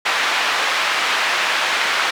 pink band-pass noise, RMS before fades -19 dBFS, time 0.05-2.11 s, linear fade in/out 10 ms, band 1100 to 3300 Hz, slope 12 dB/octave, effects none

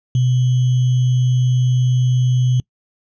sine tone with sample-and-hold, 125.7 Hz, B2, 31 cents sharp, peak -12 dBFS, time 0.15-2.6 s, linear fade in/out 2 ms, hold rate 3150 Hz, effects noise-tail reverb RT60 0.1 s tail -25 dB re dry + resampled to 16000 Hz

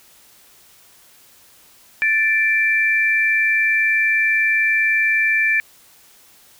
sine tone pair together, 1760 / 2349 Hz, A6 / D7, 0 / 0 cents, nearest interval perfect fourth, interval 500 cents, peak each -17 dBFS, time 2.02-5.6 s, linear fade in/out 0 ms, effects white hiss -50 dBFS RMS until 6.59 s

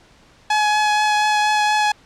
sawtooth tone with vibrato, 845 Hz, G#5, 30 cents sharp, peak -11 dBFS, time 0.5-1.92 s, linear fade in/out 5 ms, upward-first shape triangle, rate 4.2 Hz, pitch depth 14 cents each way, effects pink hiss -51 dBFS RMS until 2.05 s + low-pass 6000 Hz 12 dB/octave

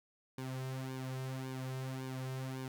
sawtooth tone with flanger, 130.81 Hz, C3, in tune, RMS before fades -41 dBFS, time 0.38-2.68 s, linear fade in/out 2 ms, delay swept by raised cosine 1.5 to 3.6 ms, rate 1.8 Hz, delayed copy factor -0.75, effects 12-bit

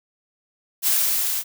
blue noise with level ramp, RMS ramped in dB -18 to -25 dBFS, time 0.82-1.44 s, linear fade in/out 50 ms, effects none

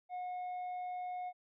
triangle tone with tanh clipping, 725 Hz, F#5, 35 cents flat, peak -39 dBFS, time 0.09-1.33 s, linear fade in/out 50 ms, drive 8 dB, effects none

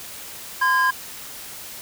triangle tone pair together, 1027 / 1630.3 Hz, C6 / G#6, -33 / -33 cents, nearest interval minor sixth, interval 800 cents, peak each -17 dBFS, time 0.61-0.91 s, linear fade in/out 10 ms, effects white hiss -37 dBFS RMS until 1.81 s

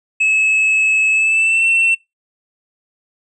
triangle tone with pitch glide, 2589 to 2696 Hz, E7 to E7, -32 to +38 cents, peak -10 dBFS, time 0.2-1.95 s, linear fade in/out 10 ms, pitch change +70 cents, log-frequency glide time 1.11-1.66 s, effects noise-tail reverb RT60 0.2 s tail -22 dB re dry + resampled to 22050 Hz

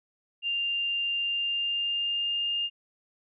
sine tone with pitch glide, 2794 to 2817 Hz, F7 to F7, 0 to +14 cents, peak -26 dBFS, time 0.42-2.7 s, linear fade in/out 50 ms, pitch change +14 cents, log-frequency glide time 1.19-2.55 s, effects none

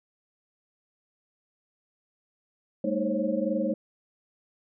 sine tone cluster, 203.1 / 226.9 / 311.2 / 531 / 553 Hz, G#3 / A#3 / D#4 / C5 / C#5, -38 / -47 / 0 / +25 / -4 cents, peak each -31 dBFS, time 2.84-3.74 s, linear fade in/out 5 ms, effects none

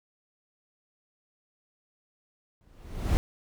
brown noise with exponential growth, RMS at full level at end -22 dBFS, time 2.61-3.17 s, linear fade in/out 0 ms, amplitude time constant 120 ms, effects none

